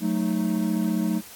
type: chord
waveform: triangle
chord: D# diminished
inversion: first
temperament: equal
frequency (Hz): 185 / 220 / 311.1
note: F#3 / A3 / D#4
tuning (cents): 0 / 0 / 0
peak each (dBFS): -24 / -23 / -26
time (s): 0-1.22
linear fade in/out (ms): 50
effects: white hiss -44 dBFS RMS until 1.35 s + AAC 64 kbps